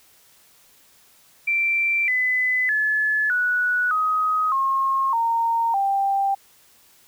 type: tone with pitch steps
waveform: sine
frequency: 2349 / 2010 / 1719.6 / 1471.3 / 1258.8 / 1077 / 921.5 / 788.4 Hz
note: D7 / B6 / A6 / F#6 / D#6 / C6 / A#5 / G5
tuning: 0 / +30 / -40 / -10 / +20 / +50 / -20 / +10 cents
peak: -18 dBFS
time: 1.47-6.35 s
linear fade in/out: 10 ms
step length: 610 ms
effects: white hiss -55 dBFS RMS until 7.07 s